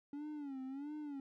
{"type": "tone with vibrato", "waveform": "triangle", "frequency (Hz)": 281.3, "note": "C#4", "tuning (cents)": 26, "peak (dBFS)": -40, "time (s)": [0.13, 1.2], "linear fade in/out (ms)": 2, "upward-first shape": "sine", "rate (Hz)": 1.5, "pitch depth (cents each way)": 130, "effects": []}